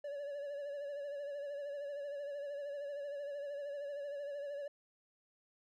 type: tone with vibrato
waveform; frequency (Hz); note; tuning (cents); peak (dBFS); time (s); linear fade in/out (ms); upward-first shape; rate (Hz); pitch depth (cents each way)
triangle; 571; D5; -49; -38; 0.04-4.68; 5; sine; 13; 47
effects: none